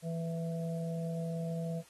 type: harmonic tone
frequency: 165.7 Hz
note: E3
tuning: 9 cents sharp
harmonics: 1 / 3 / 4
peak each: -34 / -43 / -43 dBFS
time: 0.02-1.83 s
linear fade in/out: 50 ms
effects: white hiss -61 dBFS RMS until 1.89 s + AAC 32 kbps